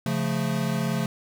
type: chord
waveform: square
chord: Db augmented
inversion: none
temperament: equal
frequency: 138.59 / 174.61 / 220 Hz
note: Db3 / F3 / A3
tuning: 0 / 0 / 0 cents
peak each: -29 dBFS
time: 0.06-1.06 s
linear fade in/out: 2 ms
effects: none